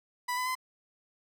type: tone with pitch steps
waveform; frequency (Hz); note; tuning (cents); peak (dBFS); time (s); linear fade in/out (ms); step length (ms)
30% pulse; 987.8 / 1005.6 / 1023.8; B5 / B5 / C6; 0 / +31 / -38; -27; 0.28-0.553; 10; 91
effects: none